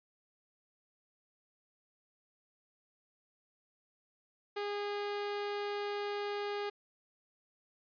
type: tone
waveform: sawtooth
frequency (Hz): 409.5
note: G#4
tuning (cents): -24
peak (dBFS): -31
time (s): 4.56-6.7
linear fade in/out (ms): 10
effects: resampled to 11025 Hz